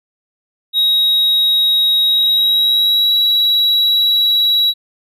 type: tone with pitch glide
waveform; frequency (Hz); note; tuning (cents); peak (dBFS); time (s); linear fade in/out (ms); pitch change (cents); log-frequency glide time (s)
triangle; 3800 to 3893; A#7 to B7; +33 to -26; -9; 0.73-4.74; 50; +41; 2.04-3.12
effects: none